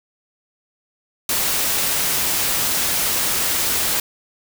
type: noise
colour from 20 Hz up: white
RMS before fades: -20 dBFS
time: 1.29-4 s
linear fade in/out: 2 ms
effects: none